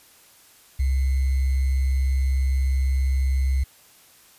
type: tone with sample-and-hold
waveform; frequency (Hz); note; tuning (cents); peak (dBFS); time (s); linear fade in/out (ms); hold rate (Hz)
sine; 66.3; C2; +23; -18; 0.79-3.64; 10; 2100
effects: white hiss -53 dBFS RMS until 4.38 s + resampled to 32000 Hz